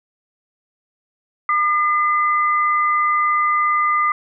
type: tone pair together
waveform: sine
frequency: 1207 / 2030 Hz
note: D6 / B6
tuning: +47 / +47 cents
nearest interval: major sixth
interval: 900 cents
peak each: -15 / -22 dBFS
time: 1.49-4.12 s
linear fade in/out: 2 ms
effects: none